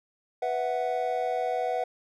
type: chord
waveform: triangle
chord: B suspended fourth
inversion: none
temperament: equal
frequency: 493.9 / 659.3 / 740 Hz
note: B4 / E5 / F#5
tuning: 0 / 0 / 0 cents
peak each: -29 / -30 / -27 dBFS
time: 0.42-1.84 s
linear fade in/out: 5 ms
effects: none